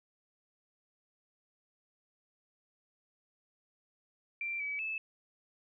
sine tone with pitch steps, 2357 / 2285 / 2616 Hz, D7 / D7 / E7, +6 / -48 / -14 cents, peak -34 dBFS, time 4.41-4.98 s, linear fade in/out 2 ms, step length 190 ms, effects none

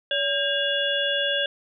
harmonic tone with a mistuned harmonic, 568 Hz, C#5, 42 cents sharp, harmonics 1 / 3 / 5 / 6, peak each -27 / -27 / -27 / -27 dBFS, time 0.11-1.46 s, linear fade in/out 2 ms, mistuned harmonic 3, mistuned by -100 cents, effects none

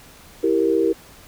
sine chord, E diminished, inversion none, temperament equal, 329.6 / 392 / 466.2 Hz, E4 / G4 / Bb4, 0 / 0 / 0 cents, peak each -20 dBFS, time 0.43-0.93 s, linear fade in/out 10 ms, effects pink hiss -46 dBFS RMS until 1.27 s

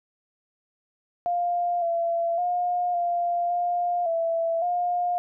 sine tone with pitch steps, 701 / 677 / 712 / 696 / 704 / 664 / 709 Hz, F5 / E5 / F5 / F5 / F5 / E5 / F5, +6 / +46 / +33 / -6 / +14 / +12 / +26 cents, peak -22 dBFS, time 1.26-5.18 s, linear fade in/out 0 ms, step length 560 ms, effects none

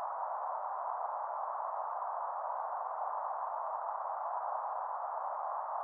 white band-pass noise, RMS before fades -38 dBFS, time 0-5.83 s, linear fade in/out 0 ms, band 660 to 1100 Hz, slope 48 dB/octave, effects none

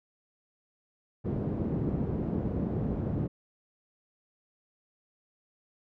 pink band-pass noise, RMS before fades -31 dBFS, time 1.24-3.28 s, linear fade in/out 20 ms, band 100 to 300 Hz, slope 12 dB/octave, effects none

